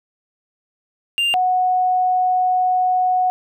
triangle / sine tone pair in turn, 2794 / 735.6 Hz, F7 / F#5, 0 / -10 cents, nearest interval octave + major seventh, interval 2310 cents, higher first, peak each -14 dBFS, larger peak neither, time 1.18-1.34 / 1.34-3.3 s, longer second, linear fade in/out 0 ms, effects none

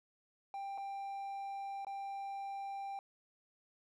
triangle tone with dropouts, 790 Hz, G5, 13 cents sharp, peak -38 dBFS, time 0.54-2.99 s, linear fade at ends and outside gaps 1 ms, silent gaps 0.777-0.781 / 1.848-1.868 s, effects none

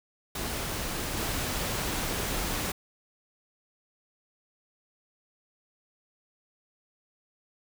pink noise with level steps, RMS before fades -33 / -31 dBFS, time 0.35-2.72 s, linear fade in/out 5 ms, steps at 1.17 s, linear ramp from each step 2 ms, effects none

